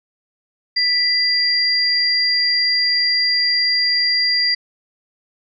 sine tone pair together, 1985 / 4764 Hz, B6 / D8, +8 / +24 cents, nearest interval octave + minor third, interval 1516 cents, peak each -21 / -15 dBFS, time 0.76-4.55 s, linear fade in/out 10 ms, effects none

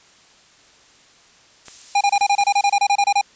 violet noise, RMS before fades -33 dBFS, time 1.65-2.77 s, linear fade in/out 10 ms
clicks, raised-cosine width 0.3 ms, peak -22 dBFS, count 4, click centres 1.683 / 2.159 / 2.21 / 2.411 s
square tone bursts, 808 Hz, G#5, 48 cents flat, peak -14 dBFS, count 15, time 1.95-3.213 s, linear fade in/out 5 ms, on 59 ms, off 27 ms
effects white hiss -51 dBFS RMS until 3.35 s + resampled to 16000 Hz

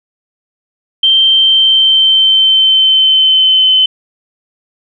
sine tone with pitch glide, 3136 to 3054 Hz, G7 to G7, 0 to -46 cents, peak -5 dBFS, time 1.03-3.86 s, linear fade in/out 5 ms, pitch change -46 cents, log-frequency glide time 1.22-3.75 s, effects none

